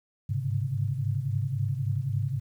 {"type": "tone cluster", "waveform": "sine", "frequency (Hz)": [100.3, 104, 133.7, 144.9], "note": ["G2", "G#2", "C3", "D3"], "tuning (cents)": [40, 3, 38, -23], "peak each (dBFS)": [-35, -30, -29, -35], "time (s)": [0.29, 2.4], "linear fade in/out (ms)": 10, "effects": ["10-bit"]}